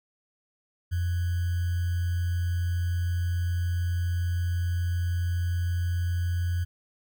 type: tone with sample-and-hold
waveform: sine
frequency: 87.31 Hz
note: F2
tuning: in tune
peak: -24 dBFS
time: 0.91-6.65 s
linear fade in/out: 20 ms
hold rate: 1575 Hz
effects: none